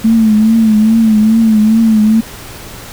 sine tone with vibrato, 220 Hz, A3, in tune, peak -5 dBFS, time 0.04-2.21 s, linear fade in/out 10 ms, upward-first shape triangle, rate 2.4 Hz, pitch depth 70 cents each way, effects added 114 Hz sine -39 dBFS peak until 2.92 s + pink hiss -30 dBFS RMS until 2.92 s

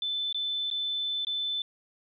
sine tone with dropouts, 3520 Hz, A7, in tune, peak -28 dBFS, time 0.02-1.62 s, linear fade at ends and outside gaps 2 ms, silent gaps 0.327-0.345 / 0.702-0.712 / 1.249-1.269 s, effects none

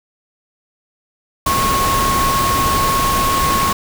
sine tone in noise, 1092 Hz, C#6, 26 cents flat, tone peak -15 dBFS, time 1.46-3.73 s, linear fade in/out 5 ms, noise pink, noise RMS -19 dBFS, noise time 1.46-3.73 s, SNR +1 dB, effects none

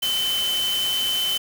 sine tone in noise, 3054 Hz, G7, 46 cents flat, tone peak -21 dBFS, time 0.02-1.38 s, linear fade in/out 10 ms, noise white, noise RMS -30 dBFS, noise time 0.02-1.38 s, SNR +6 dB, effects none

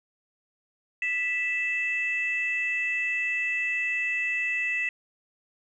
sine tone pair together, 1975.5 / 2637 Hz, B6 / E7, 0 / 0 cents, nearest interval perfect fourth, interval 500 cents, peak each -27 dBFS, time 1.02-4.89 s, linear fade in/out 2 ms, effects tanh soft clip ceiling -18 dBFS

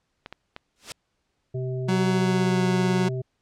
clicks, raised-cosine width 0.3 ms, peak -21 dBFS, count 3, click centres 0.261 / 0.326 / 0.564 s
white noise with exponential growth, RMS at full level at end -29 dBFS, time 0.76-0.92 s, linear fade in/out 0 ms, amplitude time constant 33 ms
harmonic tone, 128.6 Hz, C3, 30 cents flat, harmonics 1 / 3 / 5, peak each -27 / -32 / -40 dBFS, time 1.54-3.22 s, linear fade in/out 10 ms
30% pulse tone with pitch glide, 186.3 to 183.52 Hz, F#3 to F#3, +12 to -14 cents, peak -18 dBFS, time 1.88-3.09 s, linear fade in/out 10 ms, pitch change -26 cents, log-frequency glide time 2.06-2.6 s
effects pink hiss -74 dBFS RMS until 3.41 s + low-pass 7000 Hz 12 dB/octave

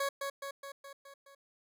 20% pulse tone with echo, 555 Hz, C#5, 2 cents sharp, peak -26 dBFS, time 0-0.09 s, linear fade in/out 5 ms, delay 210 ms, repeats 6, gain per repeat -4 dB, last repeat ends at 1.35 s, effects none

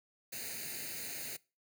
white noise with comb filter, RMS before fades -42 dBFS, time 0.32-1.37 s, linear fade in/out 10 ms, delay 0.45 ms, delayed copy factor +0.8, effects noise-tail reverb RT60 0.3 s tail -22 dB re dry + high-pass 100 Hz 12 dB/octave

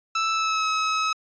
sawtooth tone with pitch glide, 1318 to 1284.2 Hz, E6 to E6, -1 to -46 cents, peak -18 dBFS, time 0.15-1.13 s, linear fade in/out 5 ms, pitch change -45 cents, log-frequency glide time 0.32-0.67 s, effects resampled to 16000 Hz

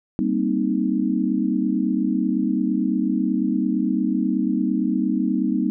sine chord, C minor seventh, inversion second, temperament equal, 196 / 233.1 / 261.6 / 311.1 Hz, G3 / Bb3 / C4 / Eb4, 0 / 0 / 0 / 0 cents, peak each -24 dBFS, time 0.19-5.7 s, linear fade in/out 0 ms, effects none

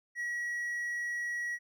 triangle tone, 1918 Hz, A#6, 49 cents sharp, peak -31 dBFS, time 0.15-1.59 s, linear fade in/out 50 ms, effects none

